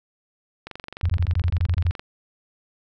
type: click train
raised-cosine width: 0.3 ms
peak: -19 dBFS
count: 32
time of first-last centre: 0.67-1.995 s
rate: 23.4 Hz
type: tone bursts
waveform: sine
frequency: 86.3 Hz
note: F2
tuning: 20 cents flat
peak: -17 dBFS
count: 11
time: 1.03-1.911 s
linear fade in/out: 5 ms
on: 61 ms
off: 21 ms
effects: none